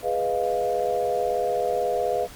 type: chord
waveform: sine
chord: F half-diminished seventh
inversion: first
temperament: equal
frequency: 415.3 / 493.9 / 622.3 / 698.5 Hz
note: Ab4 / Cb5 / Eb5 / F5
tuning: 0 / 0 / 0 / 0 cents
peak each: -29 / -26 / -29 / -26 dBFS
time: 0.02-2.28 s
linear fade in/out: 50 ms
effects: pink hiss -44 dBFS RMS until 2.35 s + Opus 48 kbps